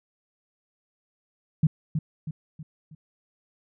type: tone with echo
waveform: sine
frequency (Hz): 155.56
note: D#3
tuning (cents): 0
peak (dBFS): -15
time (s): 1.63-1.67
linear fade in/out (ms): 5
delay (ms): 320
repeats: 4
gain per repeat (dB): -7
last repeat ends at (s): 2.95
effects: none